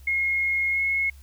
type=tone with pitch glide; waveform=sine; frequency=2154 to 2174 Hz; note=C7 to C#7; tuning=+50 to -34 cents; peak=-21 dBFS; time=0.07-1.1 s; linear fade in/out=5 ms; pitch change=+16 cents; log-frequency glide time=0.72-0.8 s; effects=added 68 Hz sine -44 dBFS peak until 1.22 s + white hiss -58 dBFS RMS until 1.22 s